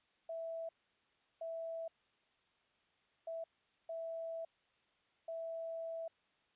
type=tone bursts at uneven times; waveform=sine; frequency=658 Hz; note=E5; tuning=3 cents flat; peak=-40 dBFS; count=5; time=0.29-0.69 / 1.41-1.88 / 3.27-3.44 / 3.89-4.45 / 5.28-6.08 s; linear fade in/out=5 ms; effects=white hiss -75 dBFS RMS until 6.55 s + resampled to 8000 Hz